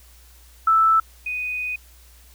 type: tone pair in turn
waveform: sine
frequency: 1318.5 / 2489 Hz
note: E6 / D#7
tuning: 0 / 0 cents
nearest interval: major seventh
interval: 1100 cents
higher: second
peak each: -13 / -24 dBFS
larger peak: first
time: 0.67-1 / 1.26-1.76 s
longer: second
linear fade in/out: 5 ms
effects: added 60 Hz sine -48 dBFS peak until 2.34 s + white hiss -53 dBFS RMS until 2.34 s